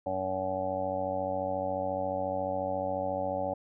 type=harmonic tone; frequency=94.2 Hz; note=F#2; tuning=32 cents sharp; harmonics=1 / 2 / 3 / 5 / 6 / 7 / 8 / 9; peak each=-43 / -43 / -40 / -43 / -32 / -42 / -35 / -40 dBFS; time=0.06-3.54 s; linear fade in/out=5 ms; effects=none